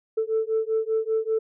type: beating tone pair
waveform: sine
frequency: 440 / 445.1 Hz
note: A4 / A4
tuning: 0 / +20 cents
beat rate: 5.1 Hz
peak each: -24 dBFS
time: 0.17-1.39 s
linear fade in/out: 10 ms
effects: tanh soft clip ceiling -16 dBFS